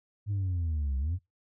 sine linear two-way sweep, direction down then up, 105 to 64.6 to 95.6 Hz, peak -25 dBFS, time 0.26-1.19 s, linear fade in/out 50 ms, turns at 0.98 s, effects noise-tail reverb RT60 0.2 s tail -24 dB re dry + tanh soft clip ceiling -26 dBFS

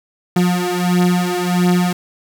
35% pulse beating tone pair, 177.8 / 179.3 Hz, F3 / F3, +31 / +46 cents, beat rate 1.5 Hz, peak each -15 dBFS, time 0.36-1.93 s, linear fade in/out 5 ms, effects none

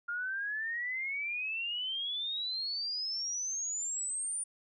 sine exponential sweep, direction up, 1400 to 9397 Hz, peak -33 dBFS, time 0.08-4.44 s, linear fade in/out 10 ms, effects none

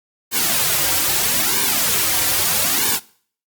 white noise with flanger, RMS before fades -18 dBFS, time 0.31-3 s, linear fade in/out 50 ms, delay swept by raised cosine 1.5 to 4.8 ms, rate 0.78 Hz, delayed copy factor -0.9, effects noise-tail reverb RT60 0.5 s tail -21 dB re dry + Opus 48 kbps

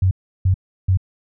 sine tone bursts, 93.6 Hz, F#2, 20 cents sharp, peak -12 dBFS, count 3, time 0.02-0.973 s, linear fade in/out 5 ms, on 91 ms, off 340 ms, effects none

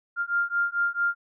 sine beating tone pair, 1396.9 / 1401.4 Hz, F6 / F6, 0 / +6 cents, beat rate 4.5 Hz, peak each -26 dBFS, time 0.16-1.15 s, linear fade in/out 50 ms, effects none

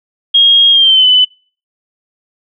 sine tone with pitch glide, 3260 to 3007 Hz, G#7 to F#7, -33 to +27 cents, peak -4 dBFS, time 0.34-1.25 s, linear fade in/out 10 ms, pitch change -140 cents, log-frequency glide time 0.71-1.07 s, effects noise-tail reverb RT60 0.4 s tail -24 dB re dry

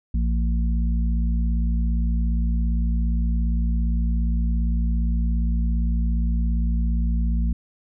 harmonic tone, 57.4 Hz, A#1, 26 cents flat, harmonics 1 / 3 / 4, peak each -19 / -29 / -31 dBFS, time 0.14-7.53 s, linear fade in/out 5 ms, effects none

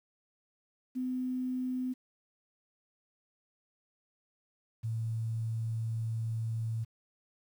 sine tone pair in turn, 254.5 / 112.91 Hz, C4 / A2, -48 / +45 cents, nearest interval octave + major second, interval 1407 cents, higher first, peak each -31 / -31 dBFS, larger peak neither, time 0.95-1.94 / 4.83-6.85 s, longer second, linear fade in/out 20 ms, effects 10-bit

